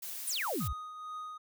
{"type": "noise", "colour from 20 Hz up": "blue", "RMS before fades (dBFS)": -41, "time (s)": [0.02, 0.68], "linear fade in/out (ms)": 10}
{"type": "exponential sweep", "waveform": "sine", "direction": "down", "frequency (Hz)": [10650, 51], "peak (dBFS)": -32, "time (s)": [0.27, 0.73], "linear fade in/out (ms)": 5}
{"type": "tone with tremolo", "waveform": "triangle", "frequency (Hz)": 1244.5, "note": "D#6", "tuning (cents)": 0, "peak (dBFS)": -36, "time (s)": [0.6, 1.38], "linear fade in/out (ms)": 10, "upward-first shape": "triangle", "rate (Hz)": 2.2, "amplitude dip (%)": 50}
{"effects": []}